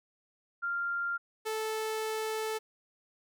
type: tone pair in turn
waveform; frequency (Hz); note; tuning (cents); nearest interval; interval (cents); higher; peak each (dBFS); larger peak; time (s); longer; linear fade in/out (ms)
sine / sawtooth; 1393 / 437.7; F6 / A4; -5 / -9; octave + minor sixth; 2004; first; -30 / -28; second; 0.62-1.18 / 1.45-2.59; second; 20
effects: none